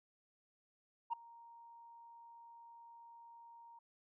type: tone with ADSR envelope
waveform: sine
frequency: 932.3 Hz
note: A#5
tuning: in tune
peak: -31 dBFS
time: 1.1-3.79 s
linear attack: 30 ms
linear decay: 6 ms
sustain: -24 dB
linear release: 5 ms
effects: tanh soft clip ceiling -31 dBFS